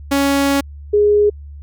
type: tone pair in turn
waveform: sawtooth / sine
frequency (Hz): 278.6 / 414.8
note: C#4 / G#4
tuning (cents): +9 / -2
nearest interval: perfect fifth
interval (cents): 689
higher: second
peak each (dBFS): -9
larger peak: neither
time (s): 0.11-0.61 / 0.93-1.3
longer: first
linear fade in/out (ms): 10
effects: added 72 Hz sine -31 dBFS peak until 1.62 s